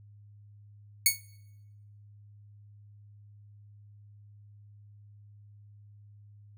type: tone with exponential decay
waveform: 5% pulse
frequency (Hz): 2217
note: C#7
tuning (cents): 0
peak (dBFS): -6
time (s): 1.06-1.21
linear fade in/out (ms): 2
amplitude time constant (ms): 32
effects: noise-tail reverb RT60 1.0 s tail -24 dB re dry + added 103 Hz sine -51 dBFS peak until 6.57 s